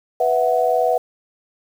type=chord; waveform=sine; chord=B suspended fourth; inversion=none; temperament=equal; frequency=493.9 / 659.3 / 740 Hz; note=B4 / E5 / F#5; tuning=0 / 0 / 0 cents; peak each=-19 dBFS; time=0.2-0.98 s; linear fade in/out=5 ms; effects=7-bit